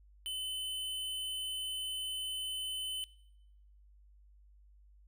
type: tone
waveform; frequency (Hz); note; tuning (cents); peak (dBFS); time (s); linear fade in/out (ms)
square; 3035; F#7; +43; -37; 0.26-3.04; 0
effects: noise-tail reverb RT60 0.9 s tail -22 dB re dry + added 50 Hz sine -58 dBFS peak until 5.07 s